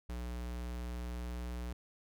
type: tone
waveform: square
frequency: 60.3 Hz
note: B1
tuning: 41 cents flat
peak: -39 dBFS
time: 0.09-1.73 s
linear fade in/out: 5 ms
effects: none